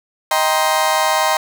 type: chord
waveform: 35% pulse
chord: C minor seventh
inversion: first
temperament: just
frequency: 627.9 / 784.9 / 941.9 / 1046.5 Hz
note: Eb5 / G5 / Bb5 / C6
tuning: +16 / +2 / +18 / 0 cents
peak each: -18 dBFS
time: 0.31-1.37 s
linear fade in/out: 2 ms
effects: none